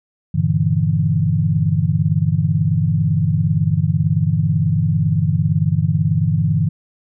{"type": "chord", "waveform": "sine", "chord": "E half-diminished seventh", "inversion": "first", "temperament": "equal", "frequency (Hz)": [98, 116.54, 146.83, 164.81], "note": ["G2", "Bb2", "D3", "E3"], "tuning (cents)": [0, 0, 0, 0], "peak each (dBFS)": [-20, -22, -18, -18], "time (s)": [0.34, 6.69], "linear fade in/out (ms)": 10, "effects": []}